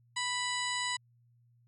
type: harmonic tone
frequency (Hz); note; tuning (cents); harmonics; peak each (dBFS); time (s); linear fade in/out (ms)
987.8; B5; 0; 1 / 2 / 3 / 4 / 5 / 7 / 8 / 9; -37 / -36 / -40 / -39 / -43 / -44 / -42 / -48; 0.16-0.97; 10
effects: added 119 Hz sine -63 dBFS peak until 1.67 s